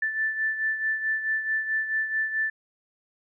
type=beating tone pair; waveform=sine; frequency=1760 / 1764.6 Hz; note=A6 / A6; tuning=0 / +5 cents; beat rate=4.6 Hz; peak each=-25 / -32 dBFS; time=0.02-2.5 s; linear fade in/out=5 ms; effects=none